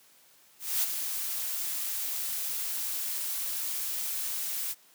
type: noise with ADSR envelope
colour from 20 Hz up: blue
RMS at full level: -26 dBFS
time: 0.59-4.75 s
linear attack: 240 ms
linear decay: 20 ms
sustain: -7 dB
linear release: 42 ms
effects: white hiss -60 dBFS RMS until 4.94 s + high-pass 150 Hz 12 dB/octave